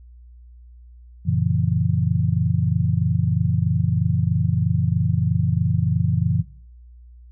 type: chord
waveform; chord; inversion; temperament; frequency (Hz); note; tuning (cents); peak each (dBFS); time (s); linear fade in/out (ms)
sine; F# dominant seventh; none; just; 92.5 / 115.62 / 138.75 / 166.5; F#2 / A#2 / C#3 / E3; 0 / -14 / +2 / +18; -23; 1.25-6.43; 20
effects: noise-tail reverb RT60 0.5 s tail -17 dB re dry + added 60 Hz sine -42 dBFS peak until 7.31 s